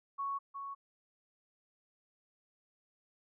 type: tone with echo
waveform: sine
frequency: 1110 Hz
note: C#6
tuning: 2 cents sharp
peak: -34 dBFS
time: 0.18-0.39 s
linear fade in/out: 20 ms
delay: 360 ms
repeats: 1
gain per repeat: -6 dB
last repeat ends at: 0.75 s
effects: none